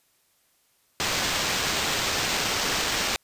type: noise with sample-and-hold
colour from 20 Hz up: white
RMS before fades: -26 dBFS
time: 1-3.16 s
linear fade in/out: 0 ms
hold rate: 11025 Hz
effects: white hiss -66 dBFS RMS until 3.23 s + resampled to 32000 Hz